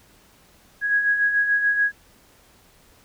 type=beating tone pair; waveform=sine; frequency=1652 / 1658.9 Hz; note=G#6 / G#6; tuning=-10 / -2 cents; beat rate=6.9 Hz; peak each=-27 / -18 dBFS; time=0.81-1.92 s; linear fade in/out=50 ms; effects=pink hiss -55 dBFS RMS until 3.04 s